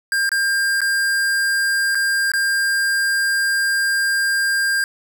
square tone with dropouts, 1600 Hz, G6, 35 cents sharp, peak -17 dBFS, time 0.12-4.84 s, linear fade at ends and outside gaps 1 ms, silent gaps 0.292-0.317 / 0.806-0.816 / 1.948-1.953 / 2.318-2.336 s, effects none

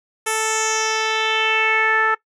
10% pulse tone with low-pass filter sweep, 440 Hz, A4, in tune, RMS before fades -19 dBFS, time 0.26-2.15 s, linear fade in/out 10 ms, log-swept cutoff 10000 to 1500 Hz, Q 3.4, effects noise-tail reverb RT60 0.1 s tail -19 dB re dry

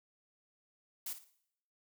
blue noise with echo, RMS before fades -40 dBFS, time 1.06-1.13 s, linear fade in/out 5 ms, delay 57 ms, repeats 3, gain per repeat -11 dB, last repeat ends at 1.301 s, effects noise-tail reverb RT60 0.7 s tail -17 dB re dry

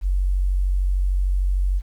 sine tone, 46.63 Hz, F#1, 14 cents sharp, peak -17 dBFS, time 0.01-1.82 s, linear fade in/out 50 ms, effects 9-bit

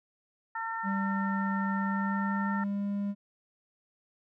harmonic tone, 452.8 Hz, A4, 50 cents sharp, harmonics 2 / 3 / 4, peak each -35 / -37 / -38 dBFS, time 0.55-2.64 s, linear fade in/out 5 ms
triangle tone with pitch glide, 196 to 201.7 Hz, G3 to G3, 0 to +50 cents, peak -27 dBFS, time 0.83-3.15 s, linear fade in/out 50 ms, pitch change +50 cents, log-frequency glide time 1.76-2.87 s
effects none

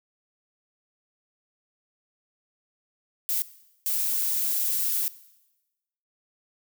violet noise bursts at uneven times, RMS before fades -26 dBFS, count 2, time 3.29-3.42 / 3.86-5.08 s, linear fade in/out 0 ms, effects noise-tail reverb RT60 1.0 s tail -18 dB re dry

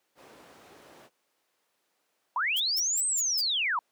brown noise, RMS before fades -42 dBFS, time 0.15-1.1 s, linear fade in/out 50 ms
sine linear two-way sweep, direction up then down, 891 to 8372 to 891 Hz, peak -25 dBFS, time 2.36-3.79 s, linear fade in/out 2 ms, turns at 3.06 s
violet noise bursts, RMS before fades -35 dBFS, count 5, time 2.56-3.415 s, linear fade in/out 10 ms, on 43 ms, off 160 ms
effects pink hiss -74 dBFS RMS until 3.91 s + high-pass 400 Hz 12 dB/octave

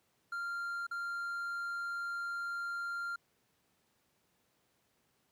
triangle tone with dropouts, 1391 Hz, F6, 7 cents flat, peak -34 dBFS, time 0.32-3.16 s, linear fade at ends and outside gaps 5 ms, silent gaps 0.868-0.911 s, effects pink hiss -75 dBFS RMS until 5.31 s + high-pass 100 Hz 12 dB/octave

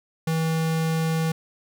square tone, 161.5 Hz, E3, 35 cents flat, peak -22 dBFS, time 0.27-1.32 s, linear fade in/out 5 ms, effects none

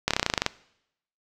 slowing click train, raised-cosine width 0.2 ms, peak -4 dBFS, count 12, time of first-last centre 0.08-0.464 s, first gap 27 ms, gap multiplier 1.05, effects noise-tail reverb RT60 0.8 s tail -21 dB re dry

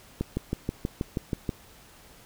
click train, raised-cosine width 3 ms, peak -14 dBFS, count 9, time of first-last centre 0.21-1.492 s, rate 6.24 Hz, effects pink hiss -53 dBFS RMS until 2.25 s

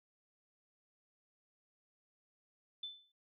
sine tone with exponential decay, 3520 Hz, A7, in tune, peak -38 dBFS, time 2.83-3.12 s, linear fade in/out 5 ms, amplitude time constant 62 ms, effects none

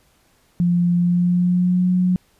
sine tone with pitch glide, 174.61 to 181.71 Hz, F3 to F#3, 0 to -31 cents, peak -14 dBFS, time 0.6-2.16 s, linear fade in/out 0 ms, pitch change +69 cents, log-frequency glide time 0.97-1.9 s, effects pink hiss -59 dBFS RMS until 2.39 s + resampled to 32000 Hz

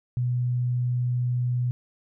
sine tone, 123.4 Hz, B2, 1 cent flat, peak -22 dBFS, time 0.17-1.71 s, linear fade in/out 0 ms, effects none

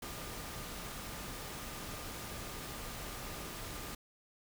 sine tone in noise, 1208 Hz, D6, 48 cents sharp, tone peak -55 dBFS, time 0.02-3.95 s, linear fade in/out 5 ms, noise pink, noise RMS -44 dBFS, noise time 0.02-3.95 s, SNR -14 dB, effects none

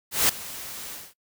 white noise with ADSR envelope, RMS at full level -18 dBFS, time 0.11-1.14 s, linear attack 180 ms, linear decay 6 ms, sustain -19 dB, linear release 220 ms, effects noise-tail reverb RT60 0.1 s tail -24 dB re dry

